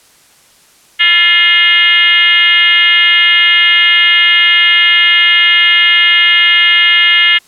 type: tone with frequency modulation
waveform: sine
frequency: 2489 Hz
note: D#7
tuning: in tune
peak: -5 dBFS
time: 0.99-7.39 s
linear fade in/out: 20 ms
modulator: 375 Hz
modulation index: 2.1
effects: white hiss -46 dBFS RMS until 7.47 s + low-pass 11000 Hz 12 dB/octave